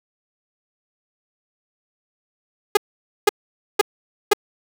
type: tone bursts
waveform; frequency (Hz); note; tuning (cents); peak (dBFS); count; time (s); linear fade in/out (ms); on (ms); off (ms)
sawtooth; 413; G#4; -10; -6; 4; 2.75-4.334; 5; 21; 500
effects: none